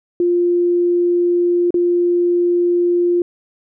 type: tone with dropouts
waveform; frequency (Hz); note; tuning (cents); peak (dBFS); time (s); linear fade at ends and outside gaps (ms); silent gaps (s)
sine; 350; F4; +4; -12; 0.2-3.22; 2; 1.706-1.742
effects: none